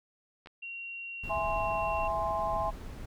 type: clicks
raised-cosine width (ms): 0.3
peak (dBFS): -33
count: 2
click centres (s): 0.46 / 0.472
type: tone with pitch glide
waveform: sine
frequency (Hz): 2750 to 2731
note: F7 to F7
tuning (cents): -27 to -39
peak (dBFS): -38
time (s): 0.62-2.08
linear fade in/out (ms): 10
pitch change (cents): -12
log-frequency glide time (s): 1.11-1.67
type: noise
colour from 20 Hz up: brown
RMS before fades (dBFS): -40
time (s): 1.23-3.06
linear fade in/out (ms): 10
type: chord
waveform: sine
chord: E augmented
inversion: none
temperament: equal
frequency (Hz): 659.3 / 830.6 / 1046.5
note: E5 / G#5 / B#5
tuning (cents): 0 / 0 / 0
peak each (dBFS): -33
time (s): 1.29-2.71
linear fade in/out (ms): 20
effects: none